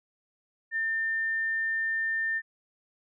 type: tone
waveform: sine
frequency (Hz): 1800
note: A6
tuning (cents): +39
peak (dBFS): -26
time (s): 0.71-2.42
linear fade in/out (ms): 50
effects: none